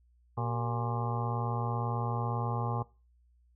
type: harmonic tone with a mistuned harmonic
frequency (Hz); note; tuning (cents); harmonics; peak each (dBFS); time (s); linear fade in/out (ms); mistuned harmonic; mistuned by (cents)
118; A#2; +22; 1 / 2 / 3 / 4 / 5 / 6 / 7 / 8 / 9 / 10; -32 / -42 / -44 / -41 / -47 / -44 / -38 / -47 / -39 / -45; 0.37-2.83; 10; 3; +140
effects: noise-tail reverb RT60 0.3 s tail -20 dB re dry + added 60 Hz sine -62 dBFS peak until 3.55 s